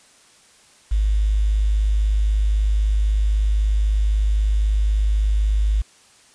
sine tone with quantisation, 51.91 Hz, G#1, in tune, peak -15 dBFS, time 0.91-5.82 s, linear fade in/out 10 ms, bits 7, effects white hiss -52 dBFS RMS until 6.34 s + resampled to 22050 Hz

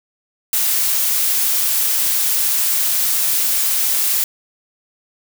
blue noise, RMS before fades -17 dBFS, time 0.53-4.24 s, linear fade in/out 2 ms, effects none

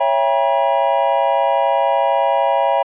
triangle chord, C# diminished seventh, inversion none, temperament just, 554.4 / 665.2 / 798.3 / 957.9 Hz, C#5 / E5 / G5 / Bb5, 0 / +16 / +31 / +47 cents, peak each -17 dBFS, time 0-2.83 s, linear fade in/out 10 ms, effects resampled to 8000 Hz

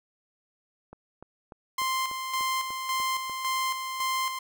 click train, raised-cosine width 1 ms, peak -30 dBFS, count 9, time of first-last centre 0.93-3.297 s, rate 3.38 Hz
sawtooth tone with tremolo, 1046.5 Hz, C6, in tune, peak -22 dBFS, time 1.78-4.39 s, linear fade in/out 5 ms, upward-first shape square, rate 1.8 Hz, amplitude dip 50%
effects none

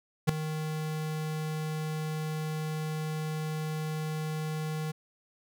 square tone with ADSR envelope, 155.56 Hz, D#3, in tune, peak -18 dBFS, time 0.27-4.92 s, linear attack 23 ms, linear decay 3 ms, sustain -14 dB, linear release 13 ms, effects none

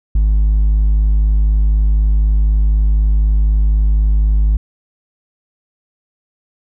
triangle tone with hard clipping, 52 Hz, G#1, 3 cents sharp, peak -8 dBFS, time 0.15-4.57 s, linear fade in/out 5 ms, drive 1 dB, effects none

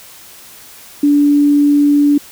sine tone, 289.5 Hz, D4, 25 cents flat, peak -7 dBFS, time 1.03-2.18 s, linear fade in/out 5 ms, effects white hiss -38 dBFS RMS until 2.31 s

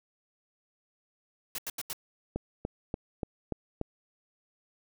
white noise bursts, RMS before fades -36 dBFS, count 4, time 1.55-1.931 s, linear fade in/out 2 ms, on 33 ms, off 83 ms
click train, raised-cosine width 2 ms, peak -18 dBFS, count 6, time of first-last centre 2.36-3.813 s, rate 3.44 Hz
effects none

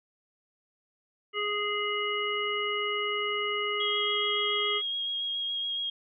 harmonic tone, 415.3 Hz, G#4, in tune, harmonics 1 / 3 / 5 / 7, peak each -33 / -33 / -33 / -33 dBFS, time 1.33-4.82 s, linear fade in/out 50 ms
sine tone with vibrato, 3274 Hz, G#7, 25 cents flat, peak -29 dBFS, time 3.8-5.9 s, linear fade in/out 5 ms, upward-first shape sine, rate 7.1 Hz, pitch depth 15 cents each way
effects none

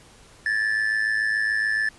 triangle tone with amplitude modulation, 1747 Hz, A6, 13 cents flat, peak -16 dBFS, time 0.46-1.89 s, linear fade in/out 2 ms, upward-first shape sine, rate 107 Hz, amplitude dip 65%, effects pink hiss -51 dBFS RMS until 1.98 s + resampled to 24000 Hz

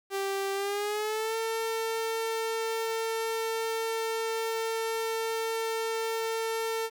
sawtooth tone with pitch glide, 392 to 450.3 Hz, G4 to A4, 0 to +40 cents, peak -25 dBFS, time 0.1-6.9 s, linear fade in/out 50 ms, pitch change +240 cents, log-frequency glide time 0.53-1.36 s, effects 10-bit

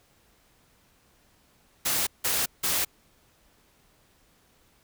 white noise bursts, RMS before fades -26 dBFS, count 3, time 1.85-2.85 s, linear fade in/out 10 ms, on 220 ms, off 170 ms, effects pink hiss -63 dBFS RMS until 4.83 s

